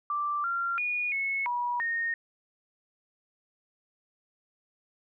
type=tone with pitch steps; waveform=sine; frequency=1174 / 1380 / 2450 / 2194 / 968 / 1848 Hz; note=D6 / F6 / D#7 / C#7 / B5 / A#6; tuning=-1 / -21 / -27 / -18 / -35 / -16 cents; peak=-27 dBFS; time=0.1-2.14 s; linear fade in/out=2 ms; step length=340 ms; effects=none